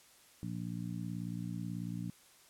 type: harmonic tone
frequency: 58.27 Hz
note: A#1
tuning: in tune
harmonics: 2 / 3 / 4 / 5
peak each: -42 / -40 / -45 / -47 dBFS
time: 0.43-2.1 s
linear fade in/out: 0 ms
effects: white hiss -62 dBFS RMS until 2.49 s + low-pass 12000 Hz 12 dB/octave